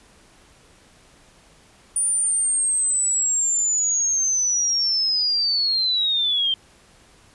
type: linear sweep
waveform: sine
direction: down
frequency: 9397 to 3136 Hz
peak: -18 dBFS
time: 1.96-6.54 s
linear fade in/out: 2 ms
effects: pink hiss -53 dBFS RMS until 7.34 s + resampled to 24000 Hz

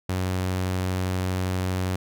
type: tone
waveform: sawtooth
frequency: 92.5 Hz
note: F#2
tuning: in tune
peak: -20 dBFS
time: 0.09-1.96 s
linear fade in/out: 5 ms
effects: none

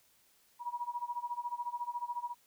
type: tone with tremolo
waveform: sine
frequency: 962 Hz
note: B5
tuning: 46 cents flat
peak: -32 dBFS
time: 0.59-2.35 s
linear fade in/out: 50 ms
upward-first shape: sine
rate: 14 Hz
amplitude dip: 90%
effects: white hiss -68 dBFS RMS until 2.46 s

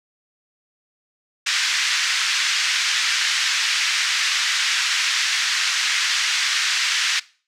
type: band-pass noise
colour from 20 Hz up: pink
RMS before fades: -21 dBFS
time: 1.46-7.2 s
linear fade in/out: 10 ms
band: 1600 to 6400 Hz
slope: 24 dB/octave
effects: noise-tail reverb RT60 0.4 s tail -21 dB re dry

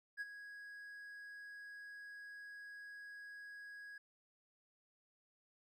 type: tone with ADSR envelope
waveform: triangle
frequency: 1657 Hz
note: G#6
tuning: 4 cents flat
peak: -36 dBFS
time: 0.17-3.98 s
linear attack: 40 ms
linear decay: 30 ms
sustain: -12 dB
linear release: 4 ms
effects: tanh soft clip ceiling -32 dBFS

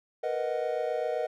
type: chord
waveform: triangle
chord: B major seventh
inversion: third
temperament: equal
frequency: 466.2 / 493.9 / 622.3 / 740 Hz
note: A#4 / B4 / D#5 / F#5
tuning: 0 / 0 / 0 / 0 cents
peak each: -32 / -31 / -30 / -34 dBFS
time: 0.23-1.27 s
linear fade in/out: 10 ms
effects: none

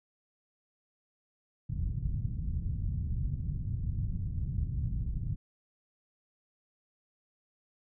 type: low-pass noise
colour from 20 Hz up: white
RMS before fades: -33 dBFS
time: 1.69-5.36 s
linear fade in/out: 10 ms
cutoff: 130 Hz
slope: 24 dB/octave
effects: none

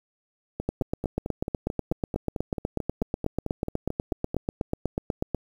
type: two click trains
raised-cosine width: 2 ms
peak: -12 / -16 dBFS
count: 39 / 18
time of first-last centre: 0.69-5.347 / 0.6-4.344 s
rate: 8.16 / 4.54 Hz
effects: 8-bit

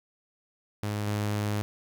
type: tone pair in turn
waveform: sawtooth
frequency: 104.3 / 104.3 Hz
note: G#2 / G#2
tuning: +8 / +8 cents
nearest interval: unison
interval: 0 cents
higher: neither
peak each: -25 / -23 dBFS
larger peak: second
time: 0.83-1.07 / 1.07-1.62 s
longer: second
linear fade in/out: 0 ms
effects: 10-bit

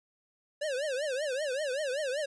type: tone with vibrato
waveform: square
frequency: 558 Hz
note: C#5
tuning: 11 cents sharp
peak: -31 dBFS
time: 0.61-2.26 s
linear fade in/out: 10 ms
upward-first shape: triangle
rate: 5.2 Hz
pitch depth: 230 cents each way
effects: resampled to 22050 Hz + 12-bit

